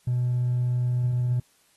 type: tone with hard clipping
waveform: sine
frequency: 123.47 Hz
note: B2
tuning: in tune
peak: -22 dBFS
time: 0.07-1.4 s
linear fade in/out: 5 ms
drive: 1 dB
effects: white hiss -63 dBFS RMS until 1.76 s + AAC 32 kbps